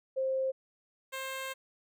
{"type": "tone pair in turn", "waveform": ["sine", "10% pulse"], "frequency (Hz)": [528, 530.1], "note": ["C5", "C5"], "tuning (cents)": [16, 23], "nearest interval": "unison", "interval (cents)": 7, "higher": "second", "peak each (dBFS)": -28, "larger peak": "neither", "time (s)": [[0.16, 0.52], [1.12, 1.54]], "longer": "second", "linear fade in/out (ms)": 20, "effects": []}